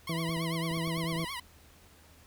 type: tone with vibrato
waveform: 15% pulse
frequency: 1040 Hz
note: C6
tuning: 11 cents flat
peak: -30 dBFS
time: 0.07-1.4 s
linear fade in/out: 5 ms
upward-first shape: triangle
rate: 9 Hz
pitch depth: 170 cents each way
type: harmonic tone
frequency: 164.81 Hz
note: E3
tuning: in tune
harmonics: 1 / 2 / 3 / 4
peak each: -32 / -38 / -42 / -44 dBFS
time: 0.09-1.25 s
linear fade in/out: 5 ms
type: clicks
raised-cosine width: 3 ms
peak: -32 dBFS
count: 11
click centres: 0.293 / 0.368 / 0.713 / 0.773 / 0.876 / 0.975 / 1.041 / 1.126 / 1.162 / 1.197 / 1.241 s
effects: added 79 Hz sine -59 dBFS peak until 2.26 s + pink hiss -59 dBFS RMS until 2.26 s

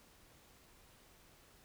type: silence
effects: pink hiss -64 dBFS RMS until 1.64 s

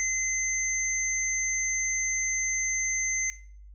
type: tone pair together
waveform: sine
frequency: 2059 / 6240 Hz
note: C7 / G8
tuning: -28 / -9 cents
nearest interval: octave + perfect fifth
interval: 1919 cents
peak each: -28 dBFS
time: 0-3.3 s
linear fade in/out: 0 ms
effects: noise-tail reverb RT60 0.5 s tail -17 dB re dry + added 50 Hz sine -45 dBFS peak until 3.74 s

